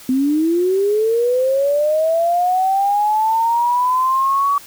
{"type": "linear sweep", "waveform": "sine", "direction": "up", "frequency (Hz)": [252.1, 1141], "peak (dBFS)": -13, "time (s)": [0.09, 4.58], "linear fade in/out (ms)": 2, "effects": ["white hiss -40 dBFS RMS until 4.66 s"]}